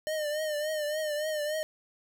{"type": "tone with vibrato", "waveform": "square", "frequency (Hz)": 608, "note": "D#5", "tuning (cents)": -40, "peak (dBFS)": -30, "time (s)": [0.07, 1.63], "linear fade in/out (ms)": 0, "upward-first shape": "triangle", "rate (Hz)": 3.5, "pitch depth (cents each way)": 69, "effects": []}